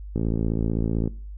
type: click train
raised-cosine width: 3 ms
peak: -12 dBFS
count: 52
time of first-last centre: 0.16-1.076 s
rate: 55.7 Hz
effects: noise-tail reverb RT60 0.4 s tail -20 dB re dry + added 50 Hz sine -34 dBFS peak until 1.37 s